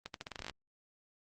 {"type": "accelerating click train", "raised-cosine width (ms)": 0.2, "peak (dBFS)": -23, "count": 12, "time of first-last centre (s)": [0.06, 0.497], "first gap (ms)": 82, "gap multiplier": 0.84, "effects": ["Opus 24 kbps"]}